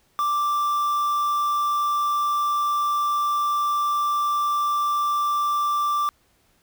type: tone with quantisation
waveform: triangle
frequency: 1174.7 Hz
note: D6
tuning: in tune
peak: -18 dBFS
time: 0.19-6.09 s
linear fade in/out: 0 ms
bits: 6
effects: pink hiss -63 dBFS RMS until 6.62 s